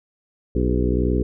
harmonic tone with a mistuned harmonic, 61.74 Hz, B1, in tune, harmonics 1 / 2 / 3 / 4 / 5 / 6 / 7 / 8, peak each -21 / -26 / -27 / -26 / -26 / -27 / -27 / -33 dBFS, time 0.55-1.23 s, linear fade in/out 5 ms, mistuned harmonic 7, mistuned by -58 cents, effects none

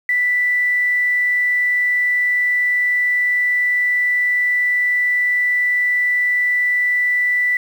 sine tone, 1975.5 Hz, B6, in tune, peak -14 dBFS, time 0.09-7.57 s, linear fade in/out 2 ms, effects 7-bit

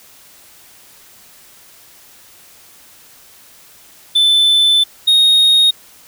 triangle tone pair in turn, 3520 / 3729 Hz, A7 / A#7, 0 / 0 cents, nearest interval minor second, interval 100 cents, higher second, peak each -7 / -6 dBFS, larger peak second, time 4.15-4.84 / 5.07-5.71 s, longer first, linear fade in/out 10 ms, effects white hiss -44 dBFS RMS until 6.07 s

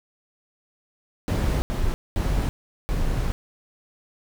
brown noise bursts at uneven times, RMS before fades -23 dBFS, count 4, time 1.28-1.62 / 1.7-1.94 / 2.16-2.49 / 2.89-3.32 s, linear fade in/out 0 ms, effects none

